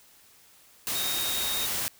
sine tone in noise, 3727 Hz, A#7, 1 cent flat, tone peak -31 dBFS, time 0.95-1.66 s, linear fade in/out 0 ms, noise white, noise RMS -30 dBFS, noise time 0.87-1.88 s, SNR -4 dB, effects white hiss -57 dBFS RMS until 1.99 s

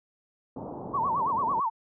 pink low-pass noise, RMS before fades -35 dBFS, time 0.56-1.6 s, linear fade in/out 5 ms, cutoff 980 Hz, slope 48 dB/octave
sine tone with vibrato, 1005 Hz, B5, 30 cents sharp, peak -24 dBFS, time 0.93-1.7 s, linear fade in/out 20 ms, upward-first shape sine, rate 9 Hz, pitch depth 220 cents each way
effects high-pass 150 Hz 12 dB/octave

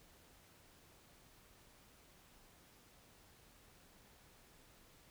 silence, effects pink hiss -65 dBFS RMS until 5.1 s

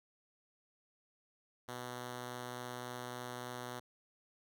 5% pulse tone, 123.47 Hz, B2, in tune, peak -31 dBFS, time 1.68-3.8 s, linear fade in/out 10 ms, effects none

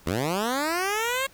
10% pulse linear sweep, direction up, 73.42 to 550 Hz, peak -16 dBFS, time 0.06-1.27 s, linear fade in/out 10 ms, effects pink hiss -54 dBFS RMS until 1.33 s

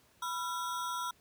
square ring-modulated tone, 1174.7 Hz, D6, in tune, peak -32 dBFS, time 0.22-1.11 s, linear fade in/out 5 ms, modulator 187 Hz, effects pink hiss -66 dBFS RMS until 1.2 s + high-pass 60 Hz 12 dB/octave

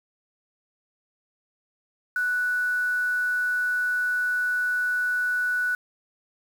sine tone with quantisation, 1480 Hz, F#6, in tune, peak -22 dBFS, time 2.16-5.75 s, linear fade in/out 2 ms, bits 7, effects none

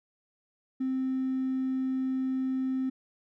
triangle tone with hard clipping, 261.6 Hz, C4, in tune, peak -27 dBFS, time 0.8-2.9 s, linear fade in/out 10 ms, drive 3 dB, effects none

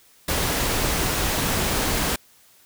pink noise, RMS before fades -23 dBFS, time 0.28-2.16 s, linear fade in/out 5 ms, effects white hiss -55 dBFS RMS until 2.65 s

